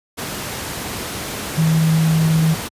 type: tone in noise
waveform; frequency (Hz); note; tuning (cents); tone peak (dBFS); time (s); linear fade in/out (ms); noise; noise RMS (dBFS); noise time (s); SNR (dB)
sine; 160.3; E3; -48; -12; 1.57-2.55; 20; pink; -26; 0.17-2.69; +11
effects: high-pass 80 Hz 12 dB/octave + resampled to 32000 Hz